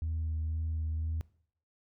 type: tone with vibrato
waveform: sine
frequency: 79.6 Hz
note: D#2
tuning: 40 cents sharp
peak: -29 dBFS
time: 0.02-1.21 s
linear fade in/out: 0 ms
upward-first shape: sine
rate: 2 Hz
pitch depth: 16 cents each way
effects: noise-tail reverb RT60 0.6 s tail -22 dB re dry + tanh soft clip ceiling -28 dBFS